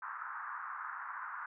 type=band-pass noise; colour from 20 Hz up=pink; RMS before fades=-43 dBFS; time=0.02-1.46 s; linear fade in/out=5 ms; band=1000 to 1600 Hz; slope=48 dB/octave; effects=none